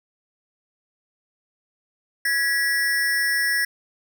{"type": "ring-modulated tone", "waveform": "square", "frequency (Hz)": 1800, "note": "A6", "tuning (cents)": 39, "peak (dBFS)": -17, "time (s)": [2.25, 3.65], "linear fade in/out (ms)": 5, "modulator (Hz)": 137, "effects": []}